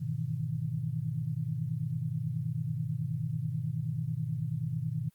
sine chord, E major seventh, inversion first, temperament equal with one note detuned, 103.17 / 123.47 / 155.56 / 164.81 Hz, G#2 / B2 / D#3 / E3, -11 / 0 / 0 / 0 cents, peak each -40 / -34 / -34 / -40 dBFS, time 0-5.1 s, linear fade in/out 20 ms, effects white hiss -70 dBFS RMS until 5.14 s + Opus 48 kbps

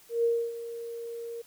sine tone with ADSR envelope, 466.2 Hz, A#4, in tune, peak -21 dBFS, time 0.09-1.42 s, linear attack 150 ms, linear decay 280 ms, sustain -14 dB, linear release 10 ms, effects white hiss -57 dBFS RMS until 1.46 s

